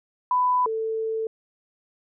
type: tone pair in turn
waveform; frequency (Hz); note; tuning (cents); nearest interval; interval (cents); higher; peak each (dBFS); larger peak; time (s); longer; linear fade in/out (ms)
sine; 997 / 444.1; B5 / A4; +16 / +16; octave + major second; 1400; first; -18 / -24; first; 0.31-0.66 / 0.66-1.27; second; 2
effects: none